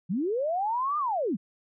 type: linear two-way sweep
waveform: sine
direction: up then down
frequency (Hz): 155.56 to 1225 to 155.56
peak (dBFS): -25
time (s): 0.09-1.37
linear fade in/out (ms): 20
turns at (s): 0.98
effects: none